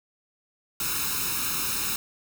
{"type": "noise with comb filter", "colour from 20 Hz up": "white", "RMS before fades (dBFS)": -28, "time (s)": [0.8, 1.96], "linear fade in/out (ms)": 2, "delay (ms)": 0.76, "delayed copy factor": 0.8, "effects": []}